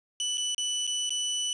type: tone with dropouts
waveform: 25% pulse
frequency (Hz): 2977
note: F#7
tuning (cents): +10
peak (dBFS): -24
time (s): 0.2-1.53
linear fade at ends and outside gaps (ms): 1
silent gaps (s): 0.373-0.379 / 0.547-0.58 / 0.868-0.875 / 1.094-1.105
effects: resampled to 22050 Hz + 9-bit